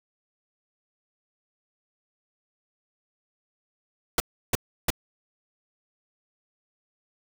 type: noise bursts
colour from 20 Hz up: pink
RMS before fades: -22 dBFS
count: 3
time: 4.18-4.903 s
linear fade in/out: 2 ms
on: 21 ms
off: 330 ms
effects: none